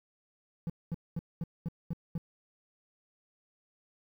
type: tone bursts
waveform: triangle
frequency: 167.3 Hz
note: E3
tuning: 26 cents sharp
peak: -29 dBFS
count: 7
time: 0.67-2.179 s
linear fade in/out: 0 ms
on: 27 ms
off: 220 ms
effects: 11-bit